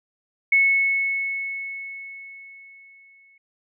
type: tone with exponential decay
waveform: sine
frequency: 2200 Hz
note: C#7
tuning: 14 cents flat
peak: -13 dBFS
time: 0.52-3.38 s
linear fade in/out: 5 ms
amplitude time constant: 620 ms
effects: none